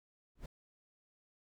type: noise with exponential growth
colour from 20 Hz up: brown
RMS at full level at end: -37 dBFS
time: 0.35-0.46 s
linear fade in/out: 5 ms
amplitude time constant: 23 ms
effects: none